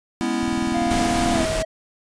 square chord, C# minor seventh, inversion second, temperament equal with one note detuned, 207.7 / 247.7 / 277.2 / 329.6 Hz, G#3 / B3 / C#4 / E4, 0 / +5 / 0 / 0 cents, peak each -30 / -25 / -31 / -26 dBFS, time 0.21-1.45 s, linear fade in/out 0 ms
click train, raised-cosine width 5 ms, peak -19 dBFS, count 23, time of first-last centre 0.43-1.503 s, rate 20.5 Hz
triangle tone with pitch glide, 698.5 to 640.5 Hz, F5 to E5, 0 to -50 cents, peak -21 dBFS, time 0.74-1.65 s, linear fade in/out 10 ms, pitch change -150 cents, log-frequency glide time 1.33-1.41 s
pink noise, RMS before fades -26 dBFS, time 0.9-1.63 s, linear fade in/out 10 ms
effects resampled to 22050 Hz

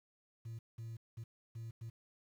sine tone bursts at uneven times, 114 Hz, A#2, 38 cents flat, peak -40 dBFS, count 5, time 0.45-0.59 / 0.78-0.97 / 1.17-1.24 / 1.55-1.71 / 1.81-1.9 s, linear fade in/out 10 ms, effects tanh soft clip ceiling -42 dBFS + 11-bit

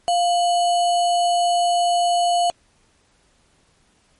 sine tone with sample-and-hold, 700 Hz, F5, 4 cents sharp, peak -15 dBFS, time 0.08-2.5 s, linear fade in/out 0 ms, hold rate 3675 Hz, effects pink hiss -60 dBFS RMS until 4.19 s + MP3 48 kbps

